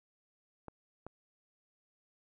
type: clicks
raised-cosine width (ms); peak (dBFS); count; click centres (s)
1; -30; 2; 0.683 / 1.066
effects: none